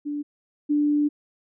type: tone pair in turn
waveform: sine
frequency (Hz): 292.4 / 294.4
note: D4 / D4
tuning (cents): -7 / +4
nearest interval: unison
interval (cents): 11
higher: second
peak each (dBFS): -26 / -18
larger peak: second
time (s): 0.05-0.23 / 0.69-1.09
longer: second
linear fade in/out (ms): 20
effects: none